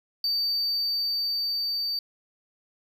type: tone with level ramp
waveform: triangle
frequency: 4608 Hz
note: D8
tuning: 34 cents flat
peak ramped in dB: -22 to -25 dBFS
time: 0.24-1.99 s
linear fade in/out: 2 ms
effects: none